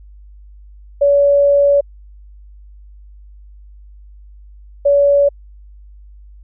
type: tone bursts at uneven times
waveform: sine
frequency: 568 Hz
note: C#5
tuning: 42 cents sharp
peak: -8 dBFS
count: 2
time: 1.01-1.81 / 4.85-5.29 s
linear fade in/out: 10 ms
effects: added 50 Hz sine -37 dBFS peak until 6.43 s